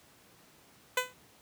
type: tone with exponential decay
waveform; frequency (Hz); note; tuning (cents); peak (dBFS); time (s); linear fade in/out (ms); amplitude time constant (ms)
10% pulse; 503; B4; +32; -15; 0.97-1.14; 5; 36
effects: pink hiss -60 dBFS RMS until 1.41 s + high-pass 100 Hz 12 dB/octave